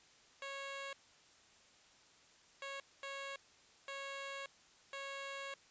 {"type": "tone bursts at uneven times", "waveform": "10% pulse", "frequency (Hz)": 550, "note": "C#5", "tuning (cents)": -14, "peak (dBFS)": -35, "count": 5, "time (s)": [[0.42, 0.93], [2.62, 2.8], [3.03, 3.36], [3.88, 4.46], [4.93, 5.54]], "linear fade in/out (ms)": 2, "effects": ["white hiss -65 dBFS RMS until 5.7 s", "resampled to 16000 Hz"]}